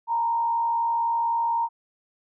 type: tone with frequency modulation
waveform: sine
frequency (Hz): 928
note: A#5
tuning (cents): -8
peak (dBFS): -21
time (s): 0.07-1.69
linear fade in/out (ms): 50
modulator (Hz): 59.9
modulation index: 0.44
effects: none